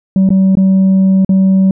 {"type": "tone with dropouts", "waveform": "sine", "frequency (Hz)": 190.9, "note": "G3", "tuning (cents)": -46, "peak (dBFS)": -3, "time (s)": [0.16, 1.71], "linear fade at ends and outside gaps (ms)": 2, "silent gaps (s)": [[0.291, 0.304], [0.553, 0.571], [1.248, 1.292]], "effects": ["tanh soft clip ceiling -5 dBFS"]}